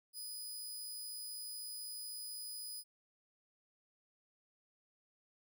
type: tone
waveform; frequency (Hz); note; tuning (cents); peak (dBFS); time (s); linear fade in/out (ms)
15% pulse; 4978; D#8; 0; -37; 0.13-2.84; 50
effects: none